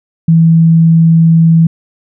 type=tone; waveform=sine; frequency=164.1 Hz; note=E3; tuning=8 cents flat; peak=-3 dBFS; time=0.28-1.67 s; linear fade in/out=5 ms; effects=none